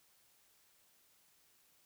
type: silence
effects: white hiss -70 dBFS RMS until 1.85 s